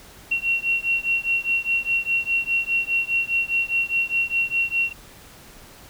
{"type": "beating tone pair", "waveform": "sine", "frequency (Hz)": [2733, 2737.9], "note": ["F7", "F7"], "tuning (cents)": [-38, -35], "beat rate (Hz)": 4.9, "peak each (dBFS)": -23, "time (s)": [0.31, 4.93], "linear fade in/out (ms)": 10, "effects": ["pink hiss -46 dBFS RMS until 5.89 s"]}